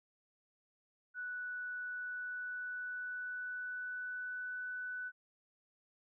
sine tone with pitch glide, 1480 to 1493.7 Hz, F#6 to F#6, 0 to +16 cents, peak -39 dBFS, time 1.14-5.12 s, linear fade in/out 50 ms, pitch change +16 cents, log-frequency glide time 1.8-4.65 s, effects none

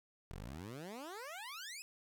15% pulse exponential sweep, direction up, 39 to 2637 Hz, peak -39 dBFS, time 0.31-1.82 s, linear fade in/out 0 ms, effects none

